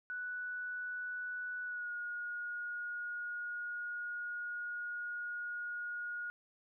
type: tone with pitch glide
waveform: sine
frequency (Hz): 1480 to 1440.4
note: F#6 to F#6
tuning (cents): 0 to -47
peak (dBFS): -38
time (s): 0.1-6.3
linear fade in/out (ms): 0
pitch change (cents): -47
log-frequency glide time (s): 1.64-1.92
effects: none